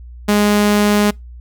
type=tone; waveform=sawtooth; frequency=207.3 Hz; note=G#3; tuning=3 cents flat; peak=-7 dBFS; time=0.28-1.11 s; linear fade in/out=10 ms; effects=noise-tail reverb RT60 0.2 s tail -26 dB re dry + added 60 Hz sine -32 dBFS peak until 1.4 s